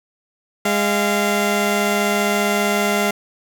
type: tone pair together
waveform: 15% pulse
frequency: 205.2 / 690.8 Hz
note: G#3 / F5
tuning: -21 / -19 cents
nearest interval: octave + major sixth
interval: 2102 cents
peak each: -12 / -14 dBFS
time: 0.65-3.11 s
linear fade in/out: 5 ms
effects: none